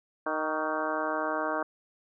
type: harmonic tone with a mistuned harmonic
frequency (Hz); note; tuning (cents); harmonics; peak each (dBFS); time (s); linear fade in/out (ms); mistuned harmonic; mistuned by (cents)
155.4; D#3; -2; 2 / 3 / 4 / 5 / 6 / 7 / 8 / 9 / 10; -36 / -38 / -33 / -38 / -37 / -35 / -39 / -39 / -37; 0.26-1.63; 5; 7; +45
effects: none